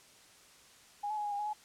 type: tone with pitch steps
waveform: sine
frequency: 822 / 855 / 835 / 826 / 811 / 836 / 847 Hz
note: G#5 / A5 / G#5 / G#5 / G#5 / G#5 / G#5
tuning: -18 / -50 / +9 / -10 / -41 / +11 / +34 cents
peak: -33 dBFS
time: 1.03-1.534 s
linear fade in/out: 10 ms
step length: 72 ms
effects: white hiss -59 dBFS RMS until 1.64 s + low-pass 9000 Hz 12 dB/octave